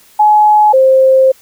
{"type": "tone pair in turn", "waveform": "sine", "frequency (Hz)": [846, 527.1], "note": ["G#5", "C5"], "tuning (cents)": [32, 13], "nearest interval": "minor sixth", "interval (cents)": 819, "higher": "first", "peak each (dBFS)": -4, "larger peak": "neither", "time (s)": [[0.19, 0.73], [0.73, 1.32]], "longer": "second", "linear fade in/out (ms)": 10, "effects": ["white hiss -45 dBFS RMS until 1.41 s"]}